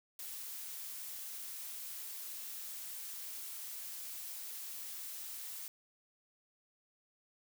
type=noise; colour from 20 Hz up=blue; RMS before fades=-45 dBFS; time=0.19-5.68 s; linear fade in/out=2 ms; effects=none